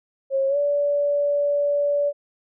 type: tone with pitch glide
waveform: sine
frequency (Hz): 541 to 576.5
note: C#5 to D5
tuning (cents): -42 to -32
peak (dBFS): -18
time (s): 0.3-2.13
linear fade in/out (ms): 50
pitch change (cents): +110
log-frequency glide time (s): 0.48-0.57
effects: none